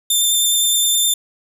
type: tone with vibrato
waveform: 15% pulse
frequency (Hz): 3574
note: A7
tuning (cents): +26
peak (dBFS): -7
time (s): 0.1-1.14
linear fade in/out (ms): 5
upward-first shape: sine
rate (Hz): 9.6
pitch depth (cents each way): 10
effects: none